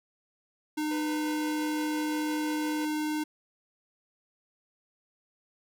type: tone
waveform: square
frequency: 304.7 Hz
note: D#4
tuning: 36 cents flat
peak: -29 dBFS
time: 0.77-3.24 s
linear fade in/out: 10 ms
type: tone with tremolo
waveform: sawtooth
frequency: 493.9 Hz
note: B4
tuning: in tune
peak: -34 dBFS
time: 0.91-2.85 s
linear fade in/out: 2 ms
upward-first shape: sine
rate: 5.8 Hz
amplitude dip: 40%
effects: none